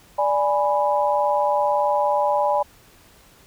sine chord, G# diminished, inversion second, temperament equal, 587.3 / 830.6 / 987.8 Hz, D5 / G#5 / B5, 0 / 0 / 0 cents, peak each -21 / -21 / -23 dBFS, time 0.18-2.63 s, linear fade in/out 10 ms, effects pink hiss -52 dBFS RMS until 3.46 s

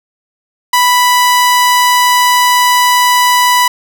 sawtooth tone, 987.8 Hz, B5, in tune, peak -3 dBFS, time 0.73-3.68 s, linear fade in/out 5 ms, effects none

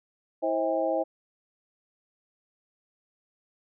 sine tone cluster, 326.3 / 529 / 643 / 806 Hz, E4 / C5 / E5 / G5, -18 / +19 / -43 / +48 cents, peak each -32 / -28 / -28 / -32 dBFS, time 0.42-1.04 s, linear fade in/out 20 ms, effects none

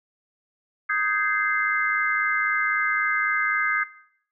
sine chord, Ab major seventh, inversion second, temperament just, 1245.9 / 1557.4 / 1661.2 / 2077 Hz, Eb6 / G6 / Ab6 / C7, +2 / -12 / 0 / -13 cents, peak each -27 dBFS, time 0.89-3.84 s, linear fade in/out 10 ms, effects noise-tail reverb RT60 0.7 s tail -19 dB re dry

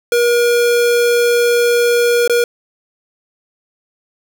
square tone with dropouts, 477.5 Hz, A#4, 42 cents sharp, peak -11 dBFS, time 0.12-2.44 s, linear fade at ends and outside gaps 2 ms, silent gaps 2.277-2.296 s, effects none

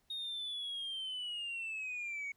sine linear sweep, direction down, 3729 to 2217 Hz, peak -36 dBFS, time 0.1-2.32 s, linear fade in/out 5 ms, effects tanh soft clip ceiling -36 dBFS + pink hiss -75 dBFS RMS until 2.36 s

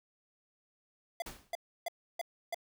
square tone bursts, 683 Hz, F5, 39 cents flat, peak -34 dBFS, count 5, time 1.2-2.545 s, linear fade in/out 2 ms, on 21 ms, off 310 ms
pink noise with exponential decay, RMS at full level -41 dBFS, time 1.26-1.55 s, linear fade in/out 5 ms, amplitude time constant 61 ms
effects none

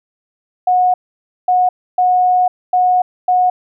sine tone bursts at uneven times, 729 Hz, F#5, 26 cents flat, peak -9 dBFS, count 5, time 0.67-0.94 / 1.48-1.69 / 1.98-2.48 / 2.73-3.02 / 3.28-3.5 s, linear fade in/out 5 ms, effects none

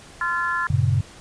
harmonic tone, 345.2 Hz, F4, 20 cents flat, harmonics 3 / 4 / 5, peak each -26 / -25 / -25 dBFS, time 0.21-0.67 s, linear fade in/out 2 ms
sine chord, G diminished, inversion none, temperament equal with one note detuned, 95.98 / 116.54 / 138.59 Hz, G2 / Bb2 / Db3, -36 / 0 / 0 cents, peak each -21 dBFS, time 0.7-1.01 s, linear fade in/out 5 ms
effects pink hiss -45 dBFS RMS until 1.2 s + resampled to 22050 Hz

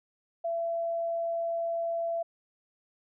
sine tone, 672 Hz, E5, 33 cents sharp, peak -28 dBFS, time 0.44-2.23 s, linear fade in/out 10 ms, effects none

